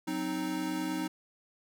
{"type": "chord", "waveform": "square", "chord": "C diminished", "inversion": "second", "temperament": "equal", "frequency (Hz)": [185, 261.6, 311.1], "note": ["Gb3", "C4", "Eb4"], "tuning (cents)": [0, 0, 0], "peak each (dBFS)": [-40, -38, -34], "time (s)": [0.07, 1.08], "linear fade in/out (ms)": 10, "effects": []}